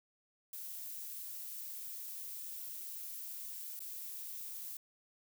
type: noise with dropouts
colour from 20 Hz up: violet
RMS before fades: -45 dBFS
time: 0.53-4.77 s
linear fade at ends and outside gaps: 2 ms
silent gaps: 3.793-3.803 s
effects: none